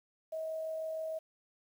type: tone with amplitude modulation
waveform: sine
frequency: 638 Hz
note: D#5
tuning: 43 cents sharp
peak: -34 dBFS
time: 0.32-1.19 s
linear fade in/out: 10 ms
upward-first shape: sine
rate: 46.4 Hz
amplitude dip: 25%
effects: 10-bit